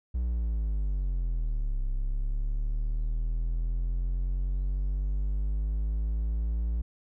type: linear two-way sweep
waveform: triangle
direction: down then up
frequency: 61.74 to 32.9 to 57.2 Hz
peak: -24 dBFS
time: 0.14-6.82 s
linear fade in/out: 10 ms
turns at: 1.83 s
effects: none